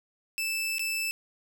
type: tone with dropouts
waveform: sawtooth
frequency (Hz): 2637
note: E7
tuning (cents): 0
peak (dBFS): -25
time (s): 0.38-1.11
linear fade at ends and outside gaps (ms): 0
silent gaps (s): 0.783-0.794
effects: none